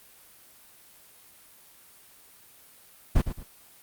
brown noise with echo, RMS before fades -19 dBFS, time 3.15-3.22 s, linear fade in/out 10 ms, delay 110 ms, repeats 2, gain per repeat -10 dB, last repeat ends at 3.44 s, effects white hiss -54 dBFS RMS until 3.82 s + Opus 32 kbps

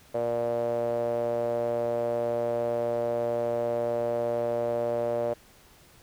sawtooth tone with band-pass filter, 118.1 Hz, A#2, 23 cents sharp, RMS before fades -28 dBFS, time 0.14-5.34 s, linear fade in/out 10 ms, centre 560 Hz, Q 7.5, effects pink hiss -56 dBFS RMS until 6.02 s

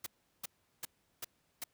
white noise bursts, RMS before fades -40 dBFS, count 5, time 0.04-1.64 s, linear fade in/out 5 ms, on 24 ms, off 370 ms, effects pink hiss -75 dBFS RMS until 1.73 s + high-pass 60 Hz 12 dB/octave

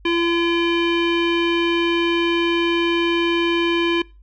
square tone with low-pass filter, 340 Hz, F4, 46 cents flat, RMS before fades -19 dBFS, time 0.05-4.02 s, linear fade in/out 5 ms, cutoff 2800 Hz, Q 4.8, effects noise-tail reverb RT60 0.3 s tail -23 dB re dry + added 50 Hz sine -44 dBFS peak until 4.22 s

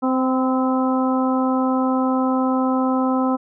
harmonic tone with a mistuned harmonic, 259.8 Hz, C4, 12 cents flat, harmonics 1 / 2 / 3 / 4 / 5, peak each -18 / -25 / -26 / -27 / -28 dBFS, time 0.02-3.37 s, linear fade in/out 20 ms, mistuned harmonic 4, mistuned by -24 cents, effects none

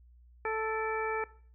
harmonic tone with a mistuned harmonic, 440 Hz, A4, in tune, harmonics 1 / 2 / 3 / 4 / 5, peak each -33 / -36 / -38 / -39 / -40 dBFS, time 0.45-1.24 s, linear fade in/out 2 ms, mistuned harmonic 5, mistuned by +85 cents, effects noise-tail reverb RT60 0.5 s tail -19 dB re dry + added 60 Hz sine -55 dBFS peak until 1.54 s

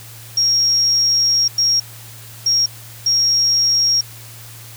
sine tone bursts at uneven times, 5588 Hz, F8, in tune, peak -12 dBFS, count 4, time 0.37-1.48 / 1.58-1.8 / 2.46-2.66 / 3.06-4.01 s, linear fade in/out 5 ms, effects added 114 Hz sine -38 dBFS peak until 4.76 s + white hiss -39 dBFS RMS until 4.76 s

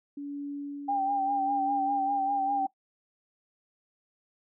sine tone with tremolo, 285.3 Hz, C#4, 50 cents sharp, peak -32 dBFS, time 0.17-2.66 s, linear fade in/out 5 ms, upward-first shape sine, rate 0.81 Hz, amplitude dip 50%
sine tone with vibrato, 790 Hz, G5, 13 cents sharp, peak -25 dBFS, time 0.88-2.67 s, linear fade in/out 10 ms, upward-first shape sine, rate 5 Hz, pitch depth 42 cents each way
effects noise-tail reverb RT60 0.1 s tail -18 dB re dry

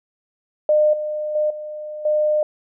sine tone with level steps, 606 Hz, D#5, 46 cents flat, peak -12 / -22 / -16 / -28 / -15 dBFS, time 0.69-2.43 s, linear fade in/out 2 ms, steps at 0.93 / 1.35 / 1.5 / 2.05 s, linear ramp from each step 5 ms, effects none

